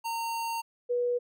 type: tone pair in turn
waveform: square / sine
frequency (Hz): 919 / 486.8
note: A#5 / B4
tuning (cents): -25 / -25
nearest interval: major seventh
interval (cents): 1100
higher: first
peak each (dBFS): -31 / -25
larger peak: second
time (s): 0.04-0.62 / 0.89-1.19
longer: first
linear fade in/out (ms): 20
effects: none